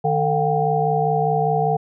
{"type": "tone cluster", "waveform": "sine", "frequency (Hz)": [153.8, 448, 717, 782], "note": ["D#3", "A4", "F5", "G5"], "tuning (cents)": [-20, 31, 45, -4], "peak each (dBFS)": -22, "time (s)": [0.04, 1.77], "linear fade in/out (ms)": 10, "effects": []}